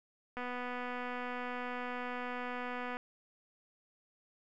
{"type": "click train", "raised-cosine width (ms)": 0.5, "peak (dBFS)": -26, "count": 643, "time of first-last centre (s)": [0.37, 2.969], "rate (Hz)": 247, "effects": []}